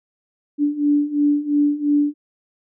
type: beating tone pair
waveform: sine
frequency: 289.8 / 292.7 Hz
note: D4 / D4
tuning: -23 / -6 cents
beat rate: 2.9 Hz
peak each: -20 / -17 dBFS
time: 0.58-2.14 s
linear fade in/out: 50 ms
effects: none